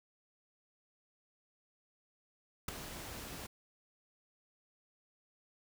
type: noise with ADSR envelope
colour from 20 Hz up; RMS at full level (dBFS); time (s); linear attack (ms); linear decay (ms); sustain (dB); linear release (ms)
pink; -34; 2.68-3.47; 5; 7; -12; 10
effects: none